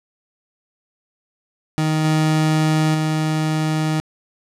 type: tone with level steps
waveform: 30% pulse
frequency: 156 Hz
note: D#3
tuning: 5 cents sharp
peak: -14 / -12 / -15 dBFS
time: 1.78-4 s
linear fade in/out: 0 ms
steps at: 2.04 / 2.94 s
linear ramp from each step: 10 ms
effects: low-pass 10000 Hz 12 dB/octave